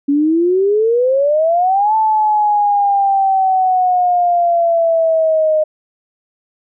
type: exponential two-way sweep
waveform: sine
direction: up then down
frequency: 278.2 to 880 to 616 Hz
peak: -10 dBFS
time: 0.08-5.64 s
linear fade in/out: 10 ms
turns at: 1.95 s
effects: none